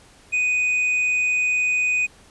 triangle tone with hard clipping, 2489 Hz, D#7, in tune, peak -19 dBFS, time 0.32-2.07 s, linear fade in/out 20 ms, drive 6 dB, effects pink hiss -51 dBFS RMS until 2.3 s + resampled to 24000 Hz

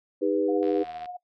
sine chord, Eb augmented, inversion none, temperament equal with one note detuned, 311.1 / 401.4 / 493.9 Hz, Eb4 / G4 / B4, 0 / +41 / 0 cents, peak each -26 dBFS, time 0.21-0.84 s, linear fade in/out 20 ms
sine tone with tremolo, 719 Hz, F#5, 50 cents flat, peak -32 dBFS, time 0.48-1.17 s, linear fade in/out 10 ms, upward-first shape triangle, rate 15 Hz, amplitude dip 60%
click train, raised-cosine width 0.3 ms, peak -29 dBFS, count 35, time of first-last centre 0.63-1.058 s, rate 79.5 Hz
effects noise-tail reverb RT60 0.1 s tail -21 dB re dry

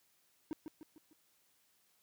triangle tone with echo, 311.1 Hz, D#4, in tune, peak -34 dBFS, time 0.51-0.53 s, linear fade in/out 0 ms, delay 150 ms, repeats 4, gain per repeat -6 dB, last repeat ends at 1.13 s, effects white hiss -73 dBFS RMS until 2.02 s + high-pass 60 Hz 12 dB/octave

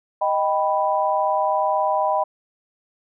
sine chord, Eb augmented, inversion none, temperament equal, 622.3 / 784 / 987.8 Hz, Eb5 / G5 / B5, 0 / 0 / 0 cents, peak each -22 dBFS, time 0.21-2.24 s, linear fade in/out 10 ms, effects none

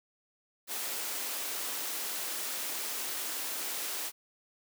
white high-pass noise, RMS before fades -36 dBFS, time 0.67-4.12 s, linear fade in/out 50 ms, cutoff 250 Hz, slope 24 dB/octave, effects none

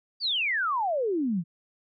sine exponential sweep, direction down, 4780 to 157.3 Hz, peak -24 dBFS, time 0.2-1.44 s, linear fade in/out 50 ms, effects none

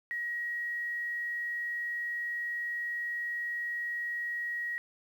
sine tone with quantisation, 1900 Hz, A#6, 33 cents sharp, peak -32 dBFS, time 0.11-4.78 s, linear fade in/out 0 ms, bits 10, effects none

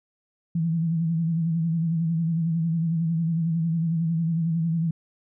sine tone with vibrato, 164.81 Hz, E3, in tune, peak -21 dBFS, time 0.55-4.91 s, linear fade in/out 5 ms, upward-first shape sine, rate 11 Hz, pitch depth 57 cents each way, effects none

